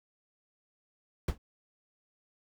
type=noise with exponential decay; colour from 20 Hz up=brown; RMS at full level=-23 dBFS; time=1.28-1.38 s; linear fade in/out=5 ms; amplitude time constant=21 ms; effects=none